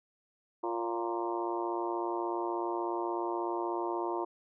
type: harmonic tone with a mistuned harmonic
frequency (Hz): 116.5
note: A#2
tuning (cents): -1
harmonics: 3 / 4 / 5 / 6 / 7 / 8 / 9 / 10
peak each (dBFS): -34 / -44 / -43 / -40 / -46 / -37 / -41 / -49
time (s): 0.63-4.25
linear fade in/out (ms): 10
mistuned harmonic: 5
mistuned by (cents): -21
effects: none